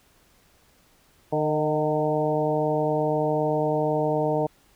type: harmonic tone with a mistuned harmonic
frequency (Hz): 152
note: D#3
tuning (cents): -40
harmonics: 1 / 2 / 3 / 4 / 5 / 6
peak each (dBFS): -29 / -29 / -26 / -26 / -30 / -32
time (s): 1.32-4.47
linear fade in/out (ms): 10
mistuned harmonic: 4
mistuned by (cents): +27
effects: pink hiss -60 dBFS RMS until 4.75 s